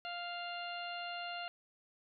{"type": "harmonic tone", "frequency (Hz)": 698.5, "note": "F5", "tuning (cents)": 0, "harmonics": [1, 2, 3, 4, 5, 6], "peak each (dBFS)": [-43, -46, -52, -45, -56, -51], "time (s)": [0.05, 1.48], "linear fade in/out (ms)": 0, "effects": []}